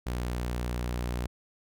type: tone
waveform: sawtooth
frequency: 60.6 Hz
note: B1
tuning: 32 cents flat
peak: -26 dBFS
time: 0.06-1.27 s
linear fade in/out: 10 ms
effects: none